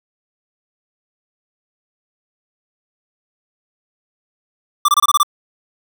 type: tone bursts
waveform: square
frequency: 1176 Hz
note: D6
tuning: 2 cents sharp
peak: -10 dBFS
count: 7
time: 4.85-5.232 s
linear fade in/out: 5 ms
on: 34 ms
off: 24 ms
effects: none